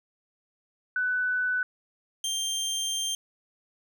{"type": "tone pair in turn", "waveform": ["sine", "25% pulse"], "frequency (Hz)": [1496, 3170], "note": ["F#6", "G7"], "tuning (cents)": [19, 19], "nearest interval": "octave + minor second", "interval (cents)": 1300, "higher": "second", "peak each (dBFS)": -24, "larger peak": "neither", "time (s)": [[0.96, 1.63], [2.24, 3.15]], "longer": "second", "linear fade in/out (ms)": 2, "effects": []}